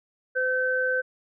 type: tone pair together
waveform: sine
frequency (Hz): 511.4 / 1537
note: C5 / G6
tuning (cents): -40 / -35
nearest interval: octave + perfect fifth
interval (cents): 1905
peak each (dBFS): -26 / -24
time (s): 0.35-1.02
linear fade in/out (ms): 20
effects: none